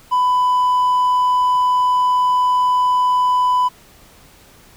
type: tone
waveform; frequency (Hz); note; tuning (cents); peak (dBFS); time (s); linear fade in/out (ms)
triangle; 998; B5; +18; -10; 0.11-3.69; 20
effects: tanh soft clip ceiling -6 dBFS + pink hiss -47 dBFS RMS until 4.76 s